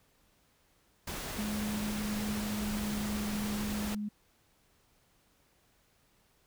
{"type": "noise", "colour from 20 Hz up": "pink", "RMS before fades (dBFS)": -39, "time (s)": [1.07, 3.95], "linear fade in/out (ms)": 5}
{"type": "tone with pitch glide", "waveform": "sine", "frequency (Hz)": [210.6, 208.7], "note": ["G#3", "G#3"], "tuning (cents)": [24, 9], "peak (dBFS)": -33, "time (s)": [1.38, 4.09], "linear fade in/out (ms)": 10, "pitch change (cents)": -15, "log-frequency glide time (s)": [1.76, 3.35]}
{"effects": ["pink hiss -69 dBFS RMS until 6.46 s"]}